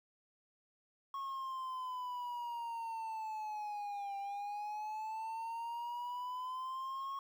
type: exponential two-way sweep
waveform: triangle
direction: down then up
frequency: 1098 to 793 to 1098 Hz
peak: -37 dBFS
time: 1.14-7.19 s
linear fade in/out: 2 ms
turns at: 4.17 s
effects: 11-bit